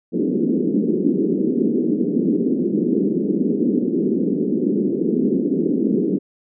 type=band-pass noise; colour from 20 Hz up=pink; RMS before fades=-19 dBFS; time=0.12-6.19 s; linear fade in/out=20 ms; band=190 to 410 Hz; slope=48 dB/octave; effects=none